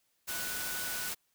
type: tone in noise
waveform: sine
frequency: 1480 Hz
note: F#6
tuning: in tune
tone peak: -41 dBFS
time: 0.28-1.1 s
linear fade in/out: 20 ms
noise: white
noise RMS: -37 dBFS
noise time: 0.27-1.15 s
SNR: -7 dB
effects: white hiss -75 dBFS RMS until 1.34 s